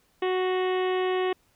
harmonic tone with a mistuned harmonic, 370 Hz, F#4, in tune, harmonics 1 / 2 / 3 / 4 / 5 / 6 / 7 / 8 / 9 / 10, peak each -24 / -32 / -35 / -46 / -37 / -42 / -42 / -41 / -46 / -51 dBFS, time 0.22-1.33 s, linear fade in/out 5 ms, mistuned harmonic 6, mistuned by -33 cents, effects pink hiss -66 dBFS RMS until 1.55 s

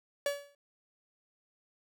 45% pulse tone with exponential decay, 570 Hz, C#5, 48 cents sharp, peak -26 dBFS, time 0.26-0.55 s, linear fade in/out 2 ms, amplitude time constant 61 ms, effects none

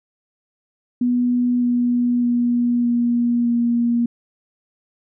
sine tone with pitch steps, 245.1 / 243 / 240.9 / 238.8 / 236.8 Hz, B3 / B3 / B3 / A#3 / A#3, -13 / -28 / -43 / +42 / +27 cents, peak -15 dBFS, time 1.01-4.06 s, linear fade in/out 5 ms, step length 610 ms, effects none

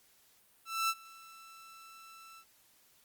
sawtooth tone with ADSR envelope, 1330 Hz, E6, 15 cents sharp, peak -24 dBFS, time 0.65-2.45 s, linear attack 240 ms, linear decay 50 ms, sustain -24 dB, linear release 66 ms, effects white hiss -66 dBFS RMS until 3.04 s + Opus 48 kbps

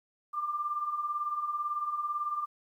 sine beating tone pair, 1174.7 / 1192.7 Hz, D6 / D6, 0 / +26 cents, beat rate 18 Hz, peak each -38 / -31 dBFS, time 0.33-2.46 s, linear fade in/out 20 ms, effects 11-bit

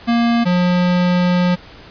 square tone pair in turn, 234.5 / 178.65 Hz, A#3 / F3, +11 / +40 cents, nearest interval perfect fourth, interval 471 cents, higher first, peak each -13 dBFS, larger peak neither, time 0.07-0.45 / 0.45-1.56 s, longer second, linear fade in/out 20 ms, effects pink hiss -40 dBFS RMS until 1.9 s + resampled to 11025 Hz

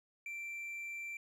triangle tone, 2349 Hz, D7, in tune, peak -39 dBFS, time 0.26-1.17 s, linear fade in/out 2 ms, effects none

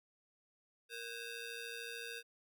15% pulse ring-modulated tone, 1046.5 Hz, C6, in tune, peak -34 dBFS, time 0.89-2.23 s, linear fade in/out 50 ms, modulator 580 Hz, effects none

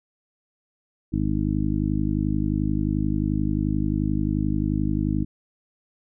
harmonic tone, 51.4 Hz, G#1, 17 cents flat, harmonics 1 / 2 / 3 / 4 / 5 / 6, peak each -28 / -28 / -28 / -28 / -28 / -28 dBFS, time 1.12-5.25 s, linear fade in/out 20 ms, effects none

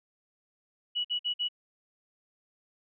sine tone bursts, 2934 Hz, F#7, 15 cents flat, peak -27 dBFS, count 4, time 0.95-1.487 s, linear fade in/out 20 ms, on 96 ms, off 51 ms, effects none

